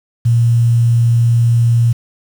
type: tone with quantisation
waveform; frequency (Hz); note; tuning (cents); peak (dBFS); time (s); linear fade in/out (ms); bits
sine; 117.4; A#2; +13; -8; 0.25-1.93; 10; 6
effects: none